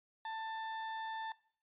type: tone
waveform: 35% pulse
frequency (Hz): 888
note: A5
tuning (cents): +16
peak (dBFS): -38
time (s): 0.25-1.32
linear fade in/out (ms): 2
effects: noise-tail reverb RT60 0.5 s tail -19 dB re dry + resampled to 8000 Hz